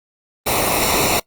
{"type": "noise with comb filter", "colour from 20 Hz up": "pink", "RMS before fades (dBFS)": -17, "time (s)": [0.46, 1.2], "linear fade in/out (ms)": 10, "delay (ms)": 0.62, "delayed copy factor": -0.75, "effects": ["noise-tail reverb RT60 0.1 s tail -22 dB re dry", "Opus 32 kbps"]}